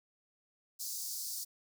pink high-pass noise, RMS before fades -40 dBFS, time 0.79-1.45 s, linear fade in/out 20 ms, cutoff 4600 Hz, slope 48 dB/octave, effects none

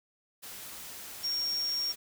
sine tone in noise, 5550 Hz, F8, 12 cents flat, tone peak -29 dBFS, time 1.23-1.93 s, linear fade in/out 20 ms, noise white, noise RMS -44 dBFS, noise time 0.42-1.96 s, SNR +12 dB, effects none

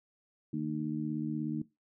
harmonic tone, 76.6 Hz, D#2, 27 cents flat, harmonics 2 / 3 / 4, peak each -37 / -35 / -36 dBFS, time 0.53-1.62 s, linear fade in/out 5 ms, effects noise-tail reverb RT60 0.2 s tail -18 dB re dry

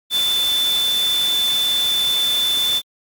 sine tone in noise, 3520 Hz, A7, in tune, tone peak -16 dBFS, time 0.1-2.82 s, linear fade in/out 50 ms, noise white, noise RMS -27 dBFS, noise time 0.1-2.82 s, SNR +8 dB, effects Opus 48 kbps

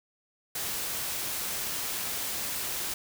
white noise, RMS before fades -33 dBFS, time 0.55-2.94 s, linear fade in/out 5 ms, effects none

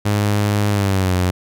sawtooth tone with pitch glide, 103.3 to 90.97 Hz, G#2 to F#2, -9 to -29 cents, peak -11 dBFS, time 0.05-1.31 s, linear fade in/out 10 ms, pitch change -220 cents, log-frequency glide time 0.7-1.15 s, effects none

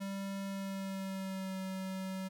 square tone with pitch glide, 196 to 189.54 Hz, G3 to F#3, 0 to +42 cents, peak -38 dBFS, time 0-2.29 s, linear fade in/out 20 ms, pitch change -58 cents, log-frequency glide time 0.46-1.58 s, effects none

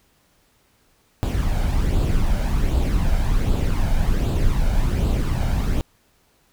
brown noise with flanger, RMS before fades -19 dBFS, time 1.23-5.81 s, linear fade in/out 0 ms, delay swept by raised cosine 0.25 to 1.35 ms, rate 1.3 Hz, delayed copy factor +0.5, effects pink hiss -61 dBFS RMS until 6.52 s

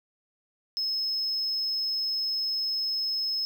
triangle tone, 5180 Hz, E8, 31 cents flat, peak -24 dBFS, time 0.77-3.45 s, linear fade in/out 0 ms, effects tanh soft clip ceiling -22 dBFS + 9-bit

